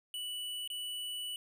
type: tone with dropouts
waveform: square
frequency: 2960 Hz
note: F#7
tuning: in tune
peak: -38 dBFS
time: 0.14-1.36 s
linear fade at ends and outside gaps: 1 ms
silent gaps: 0.676-0.701 s
effects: none